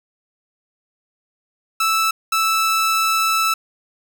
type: tone bursts at uneven times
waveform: sawtooth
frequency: 1316 Hz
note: E6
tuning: 3 cents flat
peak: -12 dBFS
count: 2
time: 1.8-2.11 / 2.32-3.54 s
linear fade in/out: 5 ms
effects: none